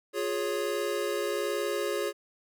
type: chord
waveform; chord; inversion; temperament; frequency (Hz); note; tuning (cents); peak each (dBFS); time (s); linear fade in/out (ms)
square; Db major; first; equal with one note detuned; 354.1 / 415.3 / 554.4; F4 / Ab4 / Db5; +24 / 0 / 0; -35 / -32 / -34; 0.13-2.13; 50
effects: none